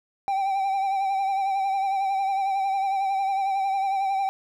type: tone with vibrato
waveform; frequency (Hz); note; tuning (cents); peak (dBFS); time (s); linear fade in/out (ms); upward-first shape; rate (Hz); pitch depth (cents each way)
triangle; 780; G5; -9; -20; 0.28-4.29; 0; triangle; 11; 47
effects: none